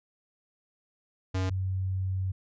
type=tone pair in turn; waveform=square / sine; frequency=93.6 / 94.31 Hz; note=F#2 / F#2; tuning=+20 / +34 cents; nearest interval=unison; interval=14 cents; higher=second; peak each=-27 dBFS; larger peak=neither; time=1.34-1.5 / 1.5-2.32 s; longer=second; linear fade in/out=10 ms; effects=resampled to 16000 Hz